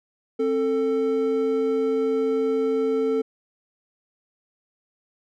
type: tone pair together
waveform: triangle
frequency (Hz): 265.3 / 444.3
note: C4 / A4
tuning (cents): +24 / +17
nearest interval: major sixth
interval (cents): 893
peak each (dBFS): -24 / -19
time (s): 0.39-3.22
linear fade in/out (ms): 10
effects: none